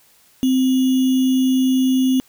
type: tone with sample-and-hold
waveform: sine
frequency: 260 Hz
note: C4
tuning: 11 cents flat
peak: -13 dBFS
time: 0.43-2.2 s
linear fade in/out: 0 ms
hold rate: 3150 Hz
effects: white hiss -54 dBFS RMS until 2.28 s